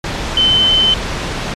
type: tone in noise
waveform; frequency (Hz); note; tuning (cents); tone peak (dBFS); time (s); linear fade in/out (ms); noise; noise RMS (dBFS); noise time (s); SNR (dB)
sine; 3064; G7; -40; -8; 0.37-0.94; 2; pink; -20; 0.04-1.54; +9
effects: low-pass 5000 Hz 12 dB/octave + MP3 64 kbps